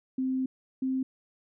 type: tone pair in turn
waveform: sine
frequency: 260.6 / 261.9 Hz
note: C4 / C4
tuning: -7 / +2 cents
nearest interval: unison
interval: 9 cents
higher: second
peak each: -26 / -26 dBFS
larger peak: neither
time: 0.18-0.46 / 0.82-1.03 s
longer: first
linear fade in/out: 5 ms
effects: none